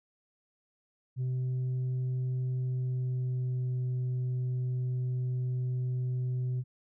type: tone with pitch glide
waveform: sine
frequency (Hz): 127.7 to 126.23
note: C3 to B2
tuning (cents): -42 to +38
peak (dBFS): -26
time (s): 1.16-6.64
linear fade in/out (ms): 50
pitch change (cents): -20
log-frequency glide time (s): 2.55-3.81
effects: tanh soft clip ceiling -28 dBFS